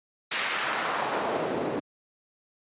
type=noise with band-pass filter sweep; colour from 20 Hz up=pink; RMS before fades=-29 dBFS; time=0.31-1.8 s; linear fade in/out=10 ms; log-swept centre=2500 to 330 Hz; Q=1.1; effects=high-pass 150 Hz 12 dB/octave + resampled to 8000 Hz